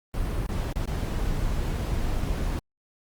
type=noise with dropouts; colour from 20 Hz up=brown; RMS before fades=-27 dBFS; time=0.14-2.59 s; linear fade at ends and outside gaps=0 ms; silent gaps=0.463-0.49 / 0.726-0.758 / 0.855-0.876 s; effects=Opus 32 kbps